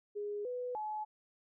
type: tone with pitch steps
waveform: sine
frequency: 412.9 / 495.5 / 854 Hz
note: G#4 / B4 / G#5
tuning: -10 / +6 / +48 cents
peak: -36 dBFS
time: 0.15-1.05 s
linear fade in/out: 20 ms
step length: 300 ms
effects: none